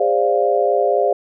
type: chord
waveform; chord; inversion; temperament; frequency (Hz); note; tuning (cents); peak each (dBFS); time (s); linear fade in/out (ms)
sine; D half-diminished seventh; second; equal with one note detuned; 407 / 523.3 / 587.3 / 698.5; Ab4 / C5 / D5 / F5; -35 / 0 / 0 / 0; -19; 0-1.13; 5
effects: none